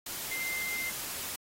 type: tone in noise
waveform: sine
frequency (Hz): 2088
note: C7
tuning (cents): -4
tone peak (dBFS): -33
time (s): 0.31-0.9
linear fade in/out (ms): 5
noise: white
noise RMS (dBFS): -38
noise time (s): 0.06-1.36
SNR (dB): +2
effects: AAC 48 kbps